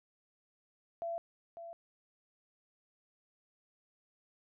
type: tone with echo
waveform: sine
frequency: 675 Hz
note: E5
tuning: 41 cents sharp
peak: -35 dBFS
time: 1.02-1.18 s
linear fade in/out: 0 ms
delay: 550 ms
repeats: 1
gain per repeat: -9 dB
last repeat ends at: 1.73 s
effects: none